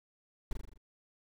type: noise with echo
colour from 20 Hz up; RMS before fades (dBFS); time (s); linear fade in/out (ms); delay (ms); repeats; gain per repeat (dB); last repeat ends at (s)
brown; -32; 0.51-0.53; 2; 41; 6; -4; 0.776
effects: none